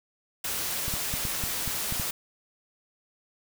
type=noise; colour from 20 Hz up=white; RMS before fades=-31 dBFS; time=0.44-2.11 s; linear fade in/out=5 ms
type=clicks; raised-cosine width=5 ms; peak=-21 dBFS; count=8; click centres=0.881 / 0.939 / 1.139 / 1.252 / 1.438 / 1.677 / 1.924 / 1.998 s
effects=none